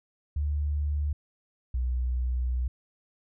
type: tone pair in turn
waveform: sine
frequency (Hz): 73.42 / 62.12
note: D2 / B1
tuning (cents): 0 / +11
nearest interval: minor third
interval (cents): 289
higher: first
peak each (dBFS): -25 / -25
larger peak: neither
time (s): 0.36-1.13 / 1.74-2.68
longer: second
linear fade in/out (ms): 5
effects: none